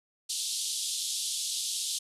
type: band-pass noise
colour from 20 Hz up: pink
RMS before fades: -33 dBFS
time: 0.29-1.99 s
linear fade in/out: 10 ms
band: 3300 to 11000 Hz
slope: 48 dB/octave
effects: resampled to 32000 Hz